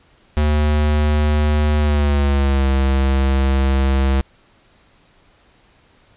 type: tone with pitch glide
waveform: square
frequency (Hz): 75 to 67.2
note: D2 to C2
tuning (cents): +37 to +47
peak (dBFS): -14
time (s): 0.37-4.21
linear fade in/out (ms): 0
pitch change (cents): -190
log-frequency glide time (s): 1.79-2.67
effects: pink hiss -54 dBFS RMS until 6.16 s + resampled to 8000 Hz